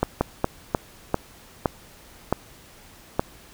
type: slowing click train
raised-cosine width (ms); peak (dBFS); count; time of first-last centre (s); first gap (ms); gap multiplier
1; -5; 8; 0.03-3.195; 180; 1.3
effects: pink hiss -49 dBFS RMS until 3.53 s

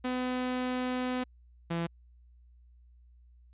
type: tone pair in turn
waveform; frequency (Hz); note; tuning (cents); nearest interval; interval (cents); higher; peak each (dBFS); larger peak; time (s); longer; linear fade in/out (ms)
sawtooth; 252.4 / 168.46; B3 / E3; +38 / +38; perfect fifth; 700; first; -26 / -26; neither; 0.04-1.24 / 1.7-1.87; first; 10
effects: added 60 Hz sine -55 dBFS peak until 3.53 s + resampled to 8000 Hz

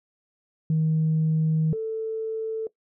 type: tone pair in turn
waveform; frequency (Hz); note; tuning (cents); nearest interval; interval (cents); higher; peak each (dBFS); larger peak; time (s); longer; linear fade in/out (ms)
sine; 158 / 442.9; D#3 / A4; +27 / +11; octave + tritone; 1784; second; -18 / -25; first; 0.7-1.73 / 1.73-2.67; first; 2
effects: noise-tail reverb RT60 0.1 s tail -19 dB re dry + tanh soft clip ceiling -16 dBFS

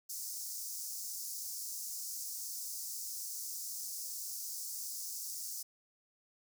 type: high-pass noise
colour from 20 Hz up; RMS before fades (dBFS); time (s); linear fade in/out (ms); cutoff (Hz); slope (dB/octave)
pink; -42; 0.09-5.63; 10; 5100; 48
effects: none

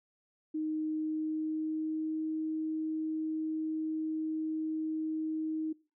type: tone with pitch glide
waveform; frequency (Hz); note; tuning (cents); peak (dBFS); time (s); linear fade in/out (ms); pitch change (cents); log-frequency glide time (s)
sine; 311.1 to 314.7; D#4 to D#4; 0 to +20; -31; 0.54-5.73; 10; +20; 0.9-2.25
effects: noise-tail reverb RT60 0.3 s tail -20 dB re dry

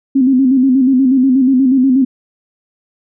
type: tone with vibrato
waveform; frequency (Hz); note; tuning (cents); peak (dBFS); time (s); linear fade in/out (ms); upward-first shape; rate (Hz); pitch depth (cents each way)
sine; 261.6; C4; 0; -7; 0.15-2.05; 10; square; 8.3; 62
effects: none

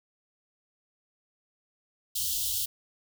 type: band-stop noise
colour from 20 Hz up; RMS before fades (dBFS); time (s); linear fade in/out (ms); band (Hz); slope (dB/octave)
white; -30; 2.15-2.66; 10; 110 to 2900; 96
effects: none

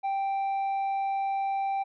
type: tone with tanh clipping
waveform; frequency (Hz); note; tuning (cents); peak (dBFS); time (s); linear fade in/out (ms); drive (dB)
sine; 784; G5; 0; -27; 0.03-1.84; 20; 4
effects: none

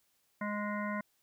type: harmonic tone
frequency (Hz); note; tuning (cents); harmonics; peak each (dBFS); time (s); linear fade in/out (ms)
207.7; G#3; 0; 1 / 3 / 5 / 7 / 9 / 10; -36 / -41 / -40 / -43 / -44 / -47; 0.41-1.01; 5
effects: white hiss -74 dBFS RMS until 1.22 s

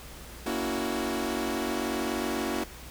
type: chord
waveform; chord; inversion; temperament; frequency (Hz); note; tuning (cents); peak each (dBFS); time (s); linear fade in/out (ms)
sawtooth; F# dominant seventh; first; equal with one note detuned; 233.1 / 282.5 / 329.6 / 370; A#3 / C#4 / E4 / F#4; 0 / +33 / 0 / 0; -30; 0.46-2.64; 5
effects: added 60 Hz sine -47 dBFS peak until 2.9 s + pink hiss -46 dBFS RMS until 2.9 s

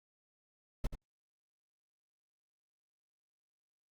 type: noise with echo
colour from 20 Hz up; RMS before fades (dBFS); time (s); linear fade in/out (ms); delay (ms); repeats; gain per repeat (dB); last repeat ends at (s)
brown; -31; 0.84-0.87; 5; 83; 1; -10; 0.953
effects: Opus 48 kbps

